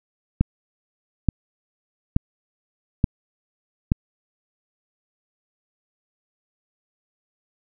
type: click train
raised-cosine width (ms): 5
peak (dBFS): -4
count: 5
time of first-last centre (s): 0.41-3.919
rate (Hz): 1.14
effects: none